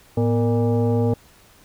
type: tone with frequency modulation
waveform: sine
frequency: 110 Hz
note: A2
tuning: in tune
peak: -16 dBFS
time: 0.17-1.14 s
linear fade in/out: 5 ms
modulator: 354 Hz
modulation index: 1.2
effects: pink hiss -52 dBFS RMS until 1.64 s